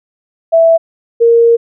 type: tone pair in turn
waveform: sine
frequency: 659.3 / 465.3 Hz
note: E5 / A#4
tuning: 0 / -3 cents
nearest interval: tritone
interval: 603 cents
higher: first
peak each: -4 dBFS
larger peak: neither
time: 0.52-0.78 / 1.2-1.57 s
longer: second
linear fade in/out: 20 ms
effects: none

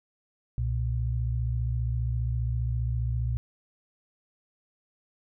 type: tone pair together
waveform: sine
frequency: 64 / 118.95 Hz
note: C2 / A#2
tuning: -38 / +35 cents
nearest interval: major seventh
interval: 1073 cents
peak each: -28 dBFS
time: 0.58-3.37 s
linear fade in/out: 0 ms
effects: none

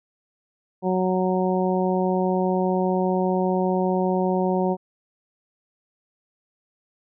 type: harmonic tone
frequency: 185 Hz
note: F#3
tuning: in tune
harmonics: 1 / 2 / 3 / 4 / 5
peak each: -23 / -24 / -27 / -28 / -30 dBFS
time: 0.82-4.77 s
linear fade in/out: 50 ms
effects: none

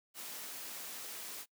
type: noise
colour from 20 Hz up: white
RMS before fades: -45 dBFS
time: 0.14-1.46 s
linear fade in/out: 50 ms
effects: noise-tail reverb RT60 0.1 s tail -22 dB re dry + high-pass 200 Hz 12 dB/octave

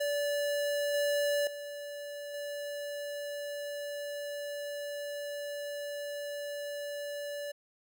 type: tone with level steps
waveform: square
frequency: 579 Hz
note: D5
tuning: 25 cents flat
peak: -30 / -28 / -40 / -37 dBFS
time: 0-7.52 s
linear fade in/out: 10 ms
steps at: 0.94 / 1.47 / 2.34 s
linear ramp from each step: 2 ms
effects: none

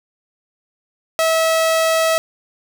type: tone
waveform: sawtooth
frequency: 648 Hz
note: E5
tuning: 30 cents flat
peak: -10 dBFS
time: 1.19-2.18 s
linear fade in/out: 0 ms
effects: none

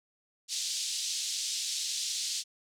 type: band-pass noise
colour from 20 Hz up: pink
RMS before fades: -34 dBFS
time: 0.48-2.44 s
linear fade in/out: 50 ms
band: 3700 to 7900 Hz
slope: 24 dB/octave
effects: none

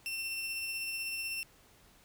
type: tone with tremolo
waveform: sawtooth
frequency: 2700 Hz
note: E7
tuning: 41 cents sharp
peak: -31 dBFS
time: 0.06-1.43 s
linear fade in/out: 0 ms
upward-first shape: sine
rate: 16 Hz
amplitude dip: 25%
effects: pink hiss -62 dBFS RMS until 2.04 s

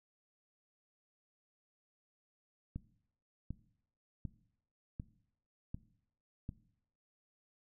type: click train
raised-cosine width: 5 ms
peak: -28 dBFS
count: 6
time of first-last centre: 2.76-6.491 s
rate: 1.34 Hz
effects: noise-tail reverb RT60 0.7 s tail -18 dB re dry

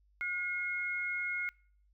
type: tone pair together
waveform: sine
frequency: 1439 / 2156 Hz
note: F#6 / C#7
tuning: -49 / -49 cents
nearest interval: perfect fifth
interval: 700 cents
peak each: -38 / -34 dBFS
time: 0.21-1.49 s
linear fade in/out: 0 ms
effects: noise-tail reverb RT60 0.5 s tail -25 dB re dry + added 50 Hz sine -65 dBFS peak until 1.93 s

